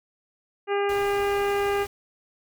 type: harmonic tone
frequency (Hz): 402.8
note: G4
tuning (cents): +47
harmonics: 1 / 2 / 3 / 4 / 5 / 6 / 7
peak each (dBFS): -23 / -29 / -33 / -35 / -37 / -39 / -40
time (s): 0.67-1.87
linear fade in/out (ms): 50
type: band-stop noise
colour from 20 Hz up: pink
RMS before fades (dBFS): -40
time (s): 0.89-1.87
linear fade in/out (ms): 2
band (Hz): 140 to 220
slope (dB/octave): 96
effects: none